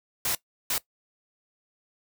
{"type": "noise bursts at uneven times", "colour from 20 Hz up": "white", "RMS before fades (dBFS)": -27, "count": 2, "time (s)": [[0.25, 0.35], [0.7, 0.78]], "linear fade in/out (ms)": 2, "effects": ["noise-tail reverb RT60 0.1 s tail -19 dB re dry"]}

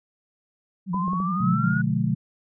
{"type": "tone with vibrato", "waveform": "sine", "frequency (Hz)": 182.1, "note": "F#3", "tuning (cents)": -27, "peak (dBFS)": -24, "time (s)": [0.86, 1.73], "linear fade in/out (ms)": 50, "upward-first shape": "sine", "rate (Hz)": 12, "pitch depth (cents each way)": 110}
{"type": "linear sweep", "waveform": "sine", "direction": "up", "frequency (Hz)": [987.8, 1471], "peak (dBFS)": -26, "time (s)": [0.93, 1.82], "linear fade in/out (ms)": 10}
{"type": "clicks", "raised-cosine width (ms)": 2, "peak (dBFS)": -25, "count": 4, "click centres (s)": [0.944, 1.081, 1.133, 1.202]}
{"type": "chord", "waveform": "sine", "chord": "B diminished seventh", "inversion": "none", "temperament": "just", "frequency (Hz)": [123.47, 148.16, 177.8, 213.4], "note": ["B2", "D3", "F3", "Ab3"], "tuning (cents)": [0, 16, 31, 47], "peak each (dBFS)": -26, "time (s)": [1.4, 2.15], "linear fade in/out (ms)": 10}
{"effects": []}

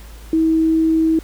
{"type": "tone", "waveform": "sine", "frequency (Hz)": 321.6, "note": "E4", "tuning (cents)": -43, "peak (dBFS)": -12, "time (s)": [0.33, 1.19], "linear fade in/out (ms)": 2, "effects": ["added 54 Hz sine -35 dBFS peak until 1.23 s", "pink hiss -44 dBFS RMS until 1.23 s"]}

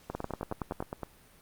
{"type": "two click trains", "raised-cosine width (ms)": 1, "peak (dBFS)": [-19, -21], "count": [8, 10], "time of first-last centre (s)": [[0.15, 0.804], [0.1, 1.033]], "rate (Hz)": [10.7, 9.65], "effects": ["pink hiss -59 dBFS RMS until 1.41 s", "Opus 48 kbps"]}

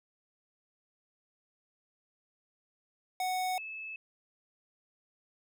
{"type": "tone pair in turn", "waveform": ["square", "sine"], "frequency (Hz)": [740, 2608], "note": ["F#5", "E7"], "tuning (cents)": [0, -19], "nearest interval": "octave + minor seventh", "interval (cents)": 2181, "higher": "second", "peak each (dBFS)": [-31, -39], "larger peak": "first", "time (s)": [[3.2, 3.58], [3.58, 3.96]], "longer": "neither", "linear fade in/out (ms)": 2, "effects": []}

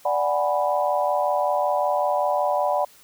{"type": "chord", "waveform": "sine", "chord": "G# half-diminished seventh", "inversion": "second", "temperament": "equal with one note detuned", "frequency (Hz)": [587.3, 740, 825.3, 987.8], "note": ["D5", "F#5", "G#5", "B5"], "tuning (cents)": [0, 0, -11, 0], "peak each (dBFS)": [-23, -24, -28, -26], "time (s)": [0.05, 2.85], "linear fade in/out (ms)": 5, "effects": ["white hiss -52 dBFS RMS until 3.03 s"]}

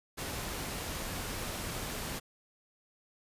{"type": "noise", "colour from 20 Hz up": "pink", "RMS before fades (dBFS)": -38, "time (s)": [0.17, 2.2], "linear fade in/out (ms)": 20, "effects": ["resampled to 32000 Hz"]}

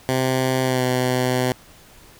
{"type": "tone with pitch glide", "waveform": "10% pulse", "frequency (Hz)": [130, 126.74], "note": ["C3", "B2"], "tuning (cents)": [-11, 45], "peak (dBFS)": -10, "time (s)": [0.09, 1.52], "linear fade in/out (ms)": 0, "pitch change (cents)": -44, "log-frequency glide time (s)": [0.64, 0.83], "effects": ["pink hiss -48 dBFS RMS until 2.19 s"]}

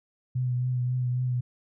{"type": "tone with vibrato", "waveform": "sine", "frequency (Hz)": 125.3, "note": "B2", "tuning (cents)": 25, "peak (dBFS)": -24, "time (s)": [0.35, 1.41], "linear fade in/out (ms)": 10, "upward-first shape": "triangle", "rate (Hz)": 3.7, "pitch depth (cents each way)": 30, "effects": []}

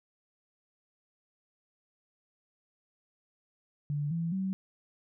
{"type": "tone with pitch steps", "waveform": "sine", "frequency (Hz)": [146.1, 166.86, 190.57], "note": ["D3", "E3", "G3"], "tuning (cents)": [-9, 21, -49], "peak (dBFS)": -29, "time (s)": [3.9, 4.53], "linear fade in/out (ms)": 0, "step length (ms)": 210, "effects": []}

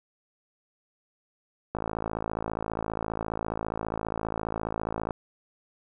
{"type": "click train", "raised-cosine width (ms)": 1, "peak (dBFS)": -16, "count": 185, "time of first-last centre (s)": [1.75, 5.108], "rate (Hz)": 54.8, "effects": []}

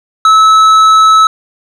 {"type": "tone with tanh clipping", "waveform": "sine", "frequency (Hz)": 1300, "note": "E6", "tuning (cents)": -24, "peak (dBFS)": -4, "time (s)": [0.25, 1.27], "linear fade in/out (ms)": 2, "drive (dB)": 9, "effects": []}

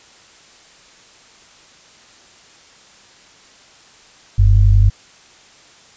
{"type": "tone pair together", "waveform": "sine", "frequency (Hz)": [46.25, 98], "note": ["F#1", "G2"], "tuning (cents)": [0, 0], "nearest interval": "octave + minor second", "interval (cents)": 1300, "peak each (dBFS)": -10, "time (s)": [4.38, 4.9], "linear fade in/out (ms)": 10, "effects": ["white hiss -46 dBFS RMS until 5.96 s", "resampled to 16000 Hz"]}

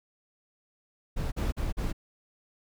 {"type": "noise bursts", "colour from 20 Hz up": "brown", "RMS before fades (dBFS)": -29, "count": 4, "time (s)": [1.16, 1.929], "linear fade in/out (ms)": 20, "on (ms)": 160, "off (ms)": 43, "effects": []}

